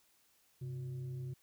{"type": "tone with frequency modulation", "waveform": "sine", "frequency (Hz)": 131.4, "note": "C3", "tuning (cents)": 8, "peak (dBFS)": -39, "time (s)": [0.61, 1.34], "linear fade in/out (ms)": 10, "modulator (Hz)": 231, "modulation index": 0.37, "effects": ["white hiss -71 dBFS RMS until 1.42 s"]}